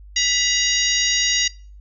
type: harmonic tone with a mistuned harmonic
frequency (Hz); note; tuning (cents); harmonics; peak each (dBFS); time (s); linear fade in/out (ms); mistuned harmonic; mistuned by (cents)
949; A#5; +31; 2 / 3 / 4 / 5 / 6 / 7; -24 / -24 / -24 / -24 / -24 / -24; 0.16-1.48; 5; 2; +72
effects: noise-tail reverb RT60 0.4 s tail -22 dB re dry + added 50 Hz sine -39 dBFS peak until 1.8 s